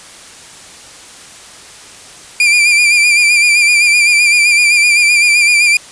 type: tone with vibrato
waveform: 40% pulse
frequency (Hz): 2386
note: D7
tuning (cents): +27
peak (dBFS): -6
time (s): 2.4-5.77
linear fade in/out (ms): 2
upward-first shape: sine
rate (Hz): 7.8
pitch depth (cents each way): 48
effects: white hiss -35 dBFS RMS until 5.91 s + resampled to 22050 Hz